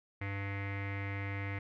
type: tone with low-pass filter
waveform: square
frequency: 99.1 Hz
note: G2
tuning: 19 cents sharp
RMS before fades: -38 dBFS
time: 0.21-1.59 s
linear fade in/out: 5 ms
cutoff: 2100 Hz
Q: 7.7
effects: none